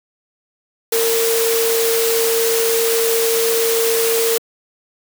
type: tone in noise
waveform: sine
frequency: 457.2 Hz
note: A#4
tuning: 34 cents flat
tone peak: -15 dBFS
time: 0.92-4.38 s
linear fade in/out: 5 ms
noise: white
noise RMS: -20 dBFS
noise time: 0.92-4.38 s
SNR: +2 dB
effects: high-pass 300 Hz 12 dB/octave